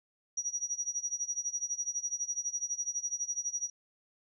sine tone with tremolo, 5780 Hz, F#8, 41 cents flat, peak -29 dBFS, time 0.37-3.7 s, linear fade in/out 5 ms, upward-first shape sine, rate 12 Hz, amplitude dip 90%, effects none

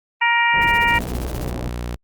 harmonic tone, 470 Hz, A#4, 14 cents sharp, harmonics 2 / 3 / 4 / 5 / 6, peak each -18 / -27 / -18 / -20 / -27 dBFS, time 0.21-0.99 s, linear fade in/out 10 ms
pink low-pass noise, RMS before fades -29 dBFS, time 0.53-1.69 s, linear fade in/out 10 ms, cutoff 710 Hz, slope 24 dB/octave
white noise with tremolo, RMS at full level -37 dBFS, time 0.61-1.51 s, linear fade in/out 20 ms, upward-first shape sine, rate 15 Hz, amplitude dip 95%
sawtooth tone with pitch glide, 61.5 to 59.99 Hz, B1 to B1, -7 to -50 cents, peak -21 dBFS, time 0.9-1.96 s, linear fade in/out 5 ms, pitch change -43 cents, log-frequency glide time 1.28-1.74 s
effects Opus 32 kbps

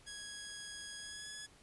10% pulse tone with pitch glide, 1661.2 to 1689.3 Hz, G#6 to G#6, 0 to +29 cents, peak -36 dBFS, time 0.06-1.47 s, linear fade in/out 20 ms, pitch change +29 cents, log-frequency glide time 0.98-1.3 s, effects pink hiss -63 dBFS RMS until 1.62 s + resampled to 24000 Hz

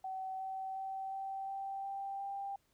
sine tone with pitch steps, 760 / 765.3 / 770.6 / 776 / 781.4 / 786.8 / 792.3 Hz, F#5 / G5 / G5 / G5 / G5 / G5 / G5, +46 / -42 / -30 / -18 / -6 / +6 / +18 cents, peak -38 dBFS, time 0.04-2.56 s, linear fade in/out 5 ms, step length 360 ms, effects pink hiss -75 dBFS RMS until 2.73 s

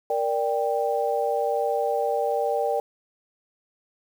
sine chord, G minor, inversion first, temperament equal with one note detuned, 466.2 / 587.3 / 788.5 Hz, Bb4 / D5 / G5, 0 / 0 / +10 cents, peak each -26 dBFS, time 0.1-2.8 s, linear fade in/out 2 ms, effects 8-bit

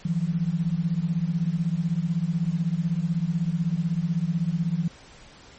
sine beating tone pair, 160 / 176 Hz, D#3 / F3, +49 / +14 cents, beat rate 16 Hz, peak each -25 dBFS, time 0.05-4.88 s, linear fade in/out 5 ms, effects pink hiss -49 dBFS RMS until 5.58 s + MP3 32 kbps

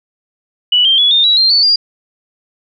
sine tone with pitch steps, 2953 / 3165 / 3392 / 3636 / 3897 / 4176 / 4476 / 4797 Hz, F#7 / G7 / G#7 / A#7 / B7 / C8 / C#8 / D8, -4 / +16 / +36 / -44 / -24 / -4 / +16 / +36 cents, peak -7 dBFS, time 0.72-1.76 s, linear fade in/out 5 ms, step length 130 ms, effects none

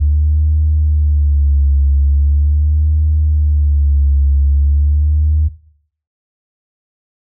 sine tone with vibrato, 73.1 Hz, D2, 7 cents flat, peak -8 dBFS, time 0-5.49 s, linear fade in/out 20 ms, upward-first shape sine, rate 0.41 Hz, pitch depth 82 cents each way, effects noise-tail reverb RT60 0.6 s tail -17 dB re dry + tanh soft clip ceiling -4 dBFS

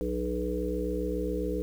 harmonic tone with a mistuned harmonic, 61.2 Hz, B1, 15 cents flat, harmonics 1 / 3 / 5 / 7 / 8, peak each -34 / -37 / -34 / -34 / -34 dBFS, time 0.01-1.62 s, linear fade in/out 0 ms, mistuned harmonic 7, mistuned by -25 cents, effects 9-bit

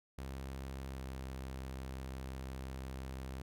sawtooth tone with pitch glide, 66.8 to 65.77 Hz, C2 to C2, +36 to +10 cents, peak -38 dBFS, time 0.18-3.42 s, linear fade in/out 5 ms, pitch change -26 cents, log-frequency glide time 0.91-1 s, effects none

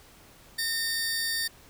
sawtooth tone pair together, 1827 / 4604 Hz, A#6 / D8, -35 / -35 cents, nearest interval octave + major third, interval 1600 cents, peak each -27 dBFS, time 0.58-1.48 s, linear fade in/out 10 ms, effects pink hiss -54 dBFS RMS until 1.69 s

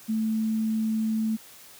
sine tone, 220 Hz, A3, in tune, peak -23 dBFS, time 0.08-1.37 s, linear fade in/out 20 ms, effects white hiss -49 dBFS RMS until 1.79 s + high-pass 80 Hz 12 dB/octave

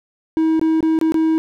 triangle tone with dropouts, 320 Hz, D#4, 49 cents sharp, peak -11 dBFS, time 0.37-1.38 s, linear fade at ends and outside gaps 0 ms, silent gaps 0.595-0.614 / 0.806-0.828 / 0.989-1.013 / 1.121-1.143 s, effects none

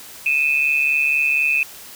sine tone pair together, 2479 / 2623 Hz, D#7 / E7, -7 / -9 cents, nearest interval minor second, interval 98 cents, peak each -18 dBFS, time 0.26-1.63 s, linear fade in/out 2 ms, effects white hiss -39 dBFS RMS until 1.95 s

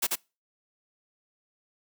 white noise with echo, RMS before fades -26 dBFS, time 0.02-0.07 s, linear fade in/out 10 ms, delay 87 ms, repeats 1, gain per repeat -2 dB, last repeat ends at 0.157 s, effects noise-tail reverb RT60 0.3 s tail -26 dB re dry + high-pass 200 Hz 12 dB/octave

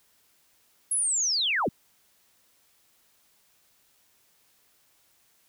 sine linear sweep, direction down, 10820 to 101.7 Hz, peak -23 dBFS, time 0.91-1.69 s, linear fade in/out 5 ms, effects white hiss -65 dBFS RMS until 5.48 s

